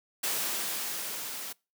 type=noise with level ramp; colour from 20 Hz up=white; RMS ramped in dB=-30 to -39 dBFS; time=0.23-1.53 s; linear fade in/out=10 ms; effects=noise-tail reverb RT60 0.3 s tail -26 dB re dry + high-pass 200 Hz 12 dB/octave